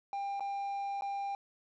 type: tone with dropouts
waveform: triangle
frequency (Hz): 797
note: G5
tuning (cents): +28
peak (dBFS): -32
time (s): 0.13-1.35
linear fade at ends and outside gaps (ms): 1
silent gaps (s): 0.397-0.406 / 1.01-1.021
effects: resampled to 16000 Hz + 11-bit